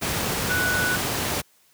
sine tone in noise, 1480 Hz, F#6, in tune, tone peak -22 dBFS, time 0.49-0.97 s, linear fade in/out 20 ms, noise pink, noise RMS -25 dBFS, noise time 0.01-1.42 s, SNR 0 dB, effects white hiss -60 dBFS RMS until 1.73 s + high-pass 80 Hz 12 dB/octave

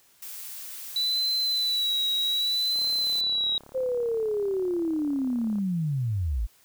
blue noise, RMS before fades -39 dBFS, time 0.22-3.21 s, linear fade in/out 5 ms
sine tone with vibrato, 3951 Hz, B7, in tune, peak -23 dBFS, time 0.96-3.58 s, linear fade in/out 2 ms, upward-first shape sine, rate 0.65 Hz, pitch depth 52 cents each way
click train, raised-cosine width 1 ms, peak -33 dBFS, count 101, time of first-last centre 2.76-5.585 s, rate 35.4 Hz
sine linear sweep, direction down, 526 to 46.25 Hz, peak -24 dBFS, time 3.74-6.47 s, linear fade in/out 20 ms
effects white hiss -60 dBFS RMS until 6.64 s

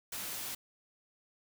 white noise, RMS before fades -40 dBFS, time 0.12-0.55 s, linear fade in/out 5 ms, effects none

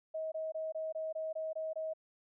sine tone bursts, 635 Hz, D#5, 35 cents sharp, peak -35 dBFS, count 9, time 0.14-1.936 s, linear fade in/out 10 ms, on 180 ms, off 22 ms, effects none

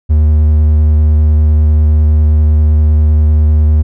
triangle tone with vibrato, 76.3 Hz, D#2, 33 cents flat, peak -3 dBFS, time 0.09-3.83 s, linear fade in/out 20 ms, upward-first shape sine, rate 10 Hz, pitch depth 12 cents each way, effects none

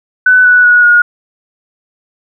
sine tone with pitch steps, 1500 / 1479.3 / 1459 / 1438.9 Hz, F#6 / F#6 / F#6 / F#6, +23 / -1 / -25 / -49 cents, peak -3 dBFS, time 0.26-1.02 s, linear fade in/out 5 ms, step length 190 ms, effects none

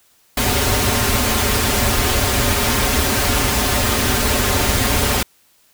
pink noise with comb filter, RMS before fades -17 dBFS, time 0.37-5.23 s, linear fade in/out 5 ms, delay 6.1 ms, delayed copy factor -1, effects white hiss -56 dBFS RMS until 5.73 s

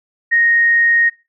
sine tone, 1864.7 Hz, A#6, in tune, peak -10 dBFS, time 0.31-1.1 s, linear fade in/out 20 ms, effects noise-tail reverb RT60 0.3 s tail -20 dB re dry

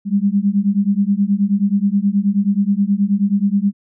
sine beating tone pair, 196 / 205.4 Hz, G3 / G#3, 0 / -19 cents, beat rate 9.4 Hz, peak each -16 dBFS, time 0.05-3.73 s, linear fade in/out 50 ms, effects none

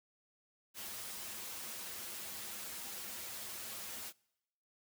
white noise with comb filter, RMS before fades -45 dBFS, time 0.74-4.13 s, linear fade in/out 50 ms, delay 6.9 ms, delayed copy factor -0.75, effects noise-tail reverb RT60 0.9 s tail -26 dB re dry + high-pass 80 Hz 12 dB/octave

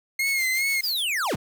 40% pulse tone with vibrato, 2125 Hz, C7, 26 cents sharp, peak -21 dBFS, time 0.19-0.81 s, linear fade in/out 5 ms, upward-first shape sine, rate 2.5 Hz, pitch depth 65 cents each way
blue noise with tremolo, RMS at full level -36 dBFS, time 0.24-1.04 s, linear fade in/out 50 ms, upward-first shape triangle, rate 6.7 Hz, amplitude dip 75%
square linear sweep, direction down, 5110 to 49 Hz, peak -24 dBFS, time 0.83-1.36 s, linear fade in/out 10 ms
effects none

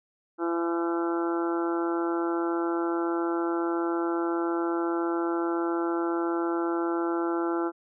harmonic tone, 169.2 Hz, E3, 45 cents sharp, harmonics 2 / 3 / 4 / 5 / 6 / 7 / 8 / 9, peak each -26 / -37 / -38 / -36 / -40 / -42 / -35 / -45 dBFS, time 0.38-7.72 s, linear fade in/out 50 ms, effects none

